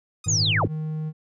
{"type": "tone with exponential decay", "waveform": "5% pulse", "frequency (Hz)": 1244.5, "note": "D#6", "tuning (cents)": 0, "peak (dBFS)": -22, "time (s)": [0.24, 0.33], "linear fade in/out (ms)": 5, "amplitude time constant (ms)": 18}
{"type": "chord", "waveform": "triangle", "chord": "Ab suspended second", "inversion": "none", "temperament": "equal with one note detuned", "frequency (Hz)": [103.83, 116.54, 157.1], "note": ["Ab2", "Bb2", "Eb3"], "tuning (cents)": [0, 0, 17], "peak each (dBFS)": [-23, -29, -26], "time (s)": [0.26, 0.68], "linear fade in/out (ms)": 10}
{"type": "linear sweep", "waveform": "sine", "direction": "down", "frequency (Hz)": [7150, 130], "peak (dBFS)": -20, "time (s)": [0.28, 0.66], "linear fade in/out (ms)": 5}
{"type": "tone", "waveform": "triangle", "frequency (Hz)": 155.56, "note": "D#3", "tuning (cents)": 0, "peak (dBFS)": -24, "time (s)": [0.67, 1.13], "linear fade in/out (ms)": 50}
{"effects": ["resampled to 22050 Hz"]}